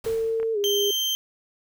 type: noise with exponential decay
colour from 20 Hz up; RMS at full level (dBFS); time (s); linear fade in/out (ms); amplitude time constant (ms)
pink; -36; 0.04-0.64; 5; 130
type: tone with pitch glide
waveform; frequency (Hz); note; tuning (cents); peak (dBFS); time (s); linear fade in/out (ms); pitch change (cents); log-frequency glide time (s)
sine; 450.5 to 406; A4 to G#4; +41 to -39; -22; 0.06-0.91; 5; -180; 0.53-0.58
type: clicks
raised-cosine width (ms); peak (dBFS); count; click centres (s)
0.5; -25; 2; 0.4 / 0.43
type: tone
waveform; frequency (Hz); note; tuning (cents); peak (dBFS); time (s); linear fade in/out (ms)
35% pulse; 3136; G7; 0; -21; 0.64-1.15; 0
effects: none